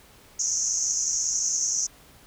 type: band-pass noise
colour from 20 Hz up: pink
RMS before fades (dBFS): -26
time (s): 0.39-1.87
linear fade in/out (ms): 10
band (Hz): 5800 to 6800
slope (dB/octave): 96
effects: pink hiss -53 dBFS RMS until 2.26 s